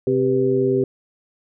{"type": "harmonic tone with a mistuned harmonic", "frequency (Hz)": 130.81, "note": "C3", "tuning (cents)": 0, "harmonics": [1, 2, 3, 4], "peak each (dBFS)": [-25, -23, -17, -26], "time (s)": [0.07, 0.84], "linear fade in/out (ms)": 2, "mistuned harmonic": 4, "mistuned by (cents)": -110, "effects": []}